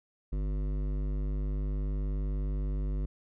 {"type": "tone with hard clipping", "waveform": "triangle", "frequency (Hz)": 49.81, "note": "G1", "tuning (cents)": 28, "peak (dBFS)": -31, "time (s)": [0.32, 3.06], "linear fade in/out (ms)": 10, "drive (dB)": 18, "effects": []}